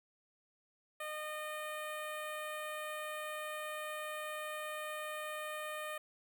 10% pulse tone with notch filter, 611 Hz, D#5, 32 cents flat, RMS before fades -42 dBFS, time 1-5.98 s, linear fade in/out 5 ms, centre 5000 Hz, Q 0.52, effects 12-bit

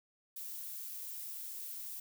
violet noise, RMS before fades -44 dBFS, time 0.36-2 s, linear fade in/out 5 ms, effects none

